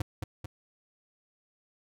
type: tone with echo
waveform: square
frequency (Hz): 103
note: G#2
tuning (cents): -14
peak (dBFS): -28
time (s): 0-0.02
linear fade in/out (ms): 5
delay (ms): 220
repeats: 2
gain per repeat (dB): -4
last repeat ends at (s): 0.46
effects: none